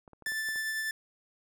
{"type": "clicks", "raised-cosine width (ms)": 1, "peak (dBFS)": -37, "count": 7, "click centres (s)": [0.078, 0.133, 0.223, 0.268, 0.32, 0.488, 0.559]}
{"type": "tone with tremolo", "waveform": "45% pulse", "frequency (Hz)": 1760, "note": "A6", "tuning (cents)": 0, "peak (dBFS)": -30, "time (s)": [0.26, 0.91], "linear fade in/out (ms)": 2, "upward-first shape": "sine", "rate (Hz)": 10, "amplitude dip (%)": 25}
{"effects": []}